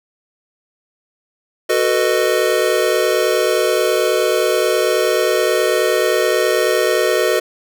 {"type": "chord", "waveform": "square", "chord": "B dominant seventh", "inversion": "second", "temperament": "just", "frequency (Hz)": [370.4, 444.5, 493.9, 617.4], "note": ["F#4", "A4", "B4", "D#5"], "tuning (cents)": [2, 18, 0, -14], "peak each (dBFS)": -20, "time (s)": [1.69, 7.4], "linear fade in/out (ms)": 10, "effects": []}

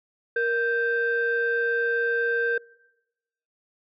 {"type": "tone pair together", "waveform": "sine", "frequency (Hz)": [468.5, 1568], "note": ["A#4", "G6"], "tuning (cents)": [9, 0], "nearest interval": "octave + major sixth", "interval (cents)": 2091, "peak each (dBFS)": -23, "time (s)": [0.36, 2.58], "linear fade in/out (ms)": 5, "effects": ["noise-tail reverb RT60 1.0 s tail -25 dB re dry", "tanh soft clip ceiling -16 dBFS"]}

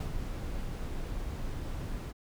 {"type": "noise with ADSR envelope", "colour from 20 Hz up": "brown", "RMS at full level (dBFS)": -32, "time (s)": [0, 2.13], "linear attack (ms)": 5, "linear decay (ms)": 79, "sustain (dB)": -4, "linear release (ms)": 30, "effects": []}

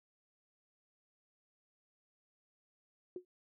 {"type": "tone with exponential decay", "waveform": "sine", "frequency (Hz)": 362.1, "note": "F#4", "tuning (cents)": -37, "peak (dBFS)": -36, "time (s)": [3.16, 3.25], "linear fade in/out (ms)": 2, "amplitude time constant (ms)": 19, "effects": []}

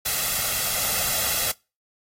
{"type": "noise with comb filter", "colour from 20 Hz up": "white", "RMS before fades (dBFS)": -24, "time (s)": [0.05, 1.52], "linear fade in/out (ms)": 10, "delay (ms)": 1.5, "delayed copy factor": 0.6, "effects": ["noise-tail reverb RT60 0.3 s tail -25 dB re dry", "AAC 48 kbps"]}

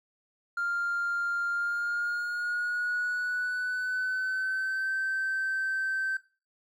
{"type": "tone with pitch glide", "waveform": "triangle", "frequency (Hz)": [1396.9, 1550], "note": ["F6", "G6"], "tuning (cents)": [0, -20], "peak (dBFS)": -25, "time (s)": [0.57, 6.17], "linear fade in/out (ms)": 5, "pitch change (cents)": 180, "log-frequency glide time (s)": [1.5, 4.89], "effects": ["noise-tail reverb RT60 0.3 s tail -17 dB re dry", "tanh soft clip ceiling -23 dBFS"]}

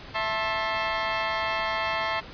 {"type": "chord", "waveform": "20% pulse", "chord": "A minor", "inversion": "second", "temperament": "equal with one note detuned", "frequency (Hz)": [659.3, 880, 1067.3], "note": ["E5", "A5", "C6"], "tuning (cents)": [0, 0, 34], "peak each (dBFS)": -25, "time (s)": [0.14, 2.21], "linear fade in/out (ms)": 20, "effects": ["pink hiss -43 dBFS RMS until 2.33 s", "resampled to 11025 Hz"]}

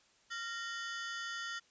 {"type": "ring-modulated tone", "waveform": "sawtooth", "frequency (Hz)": 1619, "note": "G#6", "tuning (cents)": -45, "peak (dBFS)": -32, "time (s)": [0.3, 1.6], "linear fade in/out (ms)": 20, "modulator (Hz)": 234, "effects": ["white hiss -68 dBFS RMS until 1.7 s", "resampled to 16000 Hz"]}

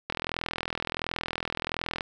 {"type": "click train", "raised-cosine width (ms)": 0.3, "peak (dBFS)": -13, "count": 80, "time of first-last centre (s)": [0.1, 2.008], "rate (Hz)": 41.4, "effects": []}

